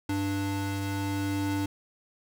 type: tone pair together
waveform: square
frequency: 98.5 / 294.8 Hz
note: G2 / D4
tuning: +9 / +7 cents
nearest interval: octave + perfect fifth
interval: 1898 cents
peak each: -32 / -31 dBFS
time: 0.09-1.66 s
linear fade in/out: 5 ms
effects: none